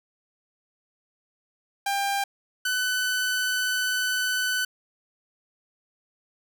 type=tone pair in turn; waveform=sawtooth; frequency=796 / 1502.6 Hz; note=G5 / F#6; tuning=+26 / +26 cents; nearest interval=major seventh; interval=1100 cents; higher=second; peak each=-20 dBFS; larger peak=neither; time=1.86-2.24 / 2.65-4.65 s; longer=second; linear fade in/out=5 ms; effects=none